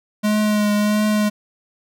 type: tone with vibrato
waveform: square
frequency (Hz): 210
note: G#3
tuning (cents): +19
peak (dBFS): -16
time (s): 0.23-1.3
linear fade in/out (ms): 20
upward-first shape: triangle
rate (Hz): 1.5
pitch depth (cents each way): 24
effects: none